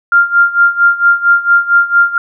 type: tone with tremolo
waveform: sine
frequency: 1396 Hz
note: F6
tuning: 1 cent flat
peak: -3 dBFS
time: 0.12-2.18 s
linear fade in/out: 2 ms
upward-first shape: sine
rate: 4.4 Hz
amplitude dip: 85%
effects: none